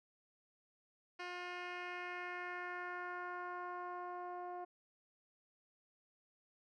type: tone with low-pass filter sweep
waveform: 10% pulse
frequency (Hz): 356.6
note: F4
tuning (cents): +36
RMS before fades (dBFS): -45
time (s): 1.19-4.65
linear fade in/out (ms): 10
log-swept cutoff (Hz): 3600 to 740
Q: 1.9
effects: none